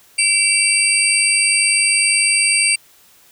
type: tone cluster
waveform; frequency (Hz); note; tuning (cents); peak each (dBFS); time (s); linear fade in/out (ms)
sine; 2308 / 2719 / 4708 / 8310 / 9160; D7 / F7 / D8 / C9 / D9; -31 / -47 / +3 / -13 / -44; -19; 0.18-2.76; 10
effects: white hiss -50 dBFS RMS until 3.31 s